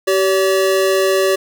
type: tone pair together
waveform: square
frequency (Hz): 384.4 / 569.5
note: G4 / C#5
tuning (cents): -34 / +47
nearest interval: perfect fifth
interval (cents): 681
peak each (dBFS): -15 / -17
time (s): 0.07-1.36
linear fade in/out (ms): 10
effects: none